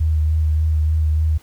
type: tone with vibrato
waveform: sine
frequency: 77.9 Hz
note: D#2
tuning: 3 cents sharp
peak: -14 dBFS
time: 0-1.38 s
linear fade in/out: 10 ms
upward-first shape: sine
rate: 3.4 Hz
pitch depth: 23 cents each way
effects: pink hiss -51 dBFS RMS until 1.42 s